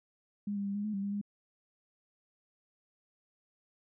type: tone with pitch steps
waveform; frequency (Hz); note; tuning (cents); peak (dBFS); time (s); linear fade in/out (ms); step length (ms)
sine; 204.4 / 200.4 / 199.1 / 205 / 212.9 / 196.7 / 201 / 204; G#3 / G3 / G3 / G#3 / G#3 / G3 / G3 / G#3; -27 / +38 / +27 / -22 / +43 / +6 / +44 / -31; -32; 0.47-1.214; 5; 93
effects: none